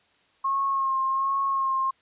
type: tone with vibrato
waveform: sine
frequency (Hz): 1079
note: C#6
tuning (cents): -47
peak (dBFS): -22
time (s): 0.44-1.91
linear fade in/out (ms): 10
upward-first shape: sine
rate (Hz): 1.3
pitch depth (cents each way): 27
effects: white hiss -63 dBFS RMS until 2.01 s + resampled to 8000 Hz